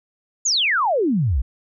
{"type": "exponential sweep", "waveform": "sine", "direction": "down", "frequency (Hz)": [7220, 53], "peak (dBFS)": -16, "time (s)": [0.45, 1.42], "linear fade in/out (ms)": 10, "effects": []}